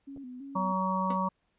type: tone with vibrato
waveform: sine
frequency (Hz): 263.1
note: C4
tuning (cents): +10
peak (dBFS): -40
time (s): 0.07-0.73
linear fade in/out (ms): 10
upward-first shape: square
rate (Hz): 3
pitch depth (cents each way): 84
type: clicks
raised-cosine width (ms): 2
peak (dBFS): -37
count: 2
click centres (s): 0.163 / 0.174
type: harmonic tone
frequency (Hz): 188.1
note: F#3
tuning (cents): +29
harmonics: 1 / 3 / 5 / 6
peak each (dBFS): -31 / -37 / -31 / -32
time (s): 0.55-1.29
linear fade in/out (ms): 10
type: tone with exponential decay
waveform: 30% pulse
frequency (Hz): 247.3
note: B3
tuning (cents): +3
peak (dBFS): -30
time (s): 1.1-1.21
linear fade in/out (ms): 5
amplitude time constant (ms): 22
effects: pink hiss -75 dBFS RMS until 1.58 s + resampled to 8000 Hz

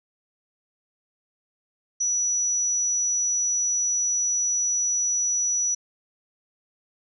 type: tone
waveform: sine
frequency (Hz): 5890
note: F#8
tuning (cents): -9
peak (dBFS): -21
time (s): 2-5.75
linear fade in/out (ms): 10
effects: none

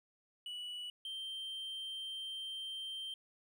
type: tone pair in turn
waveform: triangle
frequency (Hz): 2947 / 3140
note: F#7 / G7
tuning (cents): -8 / +2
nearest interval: minor second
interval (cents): 110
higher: second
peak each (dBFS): -40 / -39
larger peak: second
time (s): 0.46-0.9 / 1.05-3.14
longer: second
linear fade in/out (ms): 2
effects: none

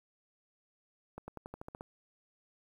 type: accelerating click train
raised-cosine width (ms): 1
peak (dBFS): -29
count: 9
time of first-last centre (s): 1.18-1.809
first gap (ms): 100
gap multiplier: 0.93
effects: 10-bit

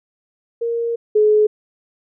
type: tone pair in turn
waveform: sine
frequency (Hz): 466.2 / 425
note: A#4 / G#4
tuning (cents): 0 / +40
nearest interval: major second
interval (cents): 160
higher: first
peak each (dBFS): -18 / -10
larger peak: second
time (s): 0.61-0.96 / 1.15-1.47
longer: first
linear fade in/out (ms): 10
effects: none

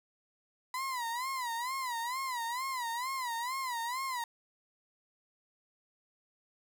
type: tone with vibrato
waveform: 35% pulse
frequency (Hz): 994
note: B5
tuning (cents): +11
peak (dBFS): -32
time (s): 0.74-4.24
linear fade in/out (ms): 2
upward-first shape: sine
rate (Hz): 2.2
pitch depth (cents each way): 140
effects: none

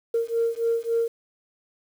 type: beating tone pair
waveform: sine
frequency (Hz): 460 / 463.6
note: A#4 / A#4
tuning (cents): -23 / -10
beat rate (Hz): 3.6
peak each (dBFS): -24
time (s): 0.14-1.08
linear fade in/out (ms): 5
effects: tanh soft clip ceiling -15 dBFS + 8-bit

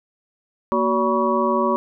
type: tone cluster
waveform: sine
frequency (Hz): 234.2 / 374.1 / 571 / 970 / 1124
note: A#3 / F#4 / D5 / B5 / C#6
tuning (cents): +8 / +19 / -49 / -31 / +24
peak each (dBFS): -23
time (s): 0.72-1.76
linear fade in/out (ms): 0
effects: none

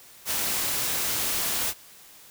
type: noise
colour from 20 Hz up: white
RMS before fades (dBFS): -27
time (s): 0.25-1.74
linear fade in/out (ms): 50
effects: white hiss -50 dBFS RMS until 2.3 s

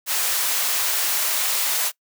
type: high-pass noise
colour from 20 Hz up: white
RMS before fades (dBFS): -22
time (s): 0.06-1.92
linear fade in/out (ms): 50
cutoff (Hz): 650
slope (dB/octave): 12
effects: noise-tail reverb RT60 0.1 s tail -22 dB re dry

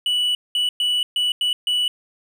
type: tone bursts at uneven times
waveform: triangle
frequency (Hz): 2954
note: F#7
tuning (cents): -3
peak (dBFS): -16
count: 6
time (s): 0.06-0.35 / 0.55-0.69 / 0.8-1.03 / 1.16-1.32 / 1.41-1.53 / 1.67-1.88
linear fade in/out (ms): 2
effects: none

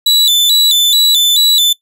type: tone with vibrato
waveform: 40% pulse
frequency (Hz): 3717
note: A#7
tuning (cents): -6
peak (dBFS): -6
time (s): 0.06-1.73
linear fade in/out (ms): 5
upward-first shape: square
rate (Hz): 2.3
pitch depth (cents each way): 95
effects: noise-tail reverb RT60 0.1 s tail -20 dB re dry

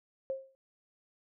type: tone with exponential decay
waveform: sine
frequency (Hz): 534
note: C5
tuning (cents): +35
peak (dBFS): -29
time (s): 0.3-0.55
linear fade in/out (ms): 0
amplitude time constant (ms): 54
effects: none

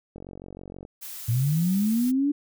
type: click train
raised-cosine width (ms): 2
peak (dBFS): -27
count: 33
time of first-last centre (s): 0.16-0.851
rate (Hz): 46.3
type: noise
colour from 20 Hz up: blue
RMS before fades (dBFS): -38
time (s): 1.01-2.12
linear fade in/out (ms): 20
type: linear sweep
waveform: sine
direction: up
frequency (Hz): 110 to 293.7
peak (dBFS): -20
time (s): 1.28-2.32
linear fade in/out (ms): 10
effects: none

